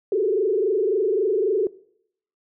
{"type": "tone with frequency modulation", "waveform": "sine", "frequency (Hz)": 405.9, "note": "G#4", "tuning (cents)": -40, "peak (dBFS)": -18, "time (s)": [0.12, 1.67], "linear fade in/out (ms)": 2, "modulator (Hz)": 23.7, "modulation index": 1.9, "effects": ["noise-tail reverb RT60 0.7 s tail -21 dB re dry"]}